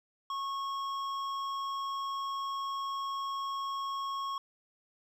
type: tone with hard clipping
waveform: triangle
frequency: 1096 Hz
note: C#6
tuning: 20 cents flat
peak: -35 dBFS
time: 0.3-4.38 s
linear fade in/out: 2 ms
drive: 13 dB
effects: none